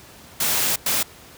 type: noise bursts at uneven times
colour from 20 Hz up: white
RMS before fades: -21 dBFS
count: 2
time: 0.4-0.76 / 0.86-1.03 s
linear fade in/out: 5 ms
effects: pink hiss -45 dBFS RMS until 1.37 s + high-pass 60 Hz 12 dB/octave